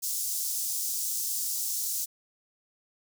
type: high-pass noise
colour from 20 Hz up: pink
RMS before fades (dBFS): -31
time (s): 0.02-2.06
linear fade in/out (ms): 20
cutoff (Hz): 5800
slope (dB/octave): 24
effects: none